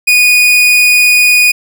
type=tone; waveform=40% pulse; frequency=2469 Hz; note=D#7; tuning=14 cents flat; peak=-4 dBFS; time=0.07-1.52 s; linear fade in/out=10 ms; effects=none